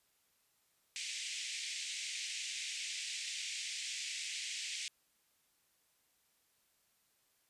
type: band-pass noise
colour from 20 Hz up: pink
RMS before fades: -42 dBFS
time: 0.96-4.88 s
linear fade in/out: 0 ms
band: 2100 to 8400 Hz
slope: 48 dB/octave
effects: white hiss -75 dBFS RMS until 7.49 s + resampled to 32000 Hz